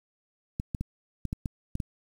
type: clicks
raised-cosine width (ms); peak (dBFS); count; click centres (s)
5; -18; 8; 0.599 / 0.748 / 0.81 / 1.253 / 1.329 / 1.458 / 1.754 / 1.802
effects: 8-bit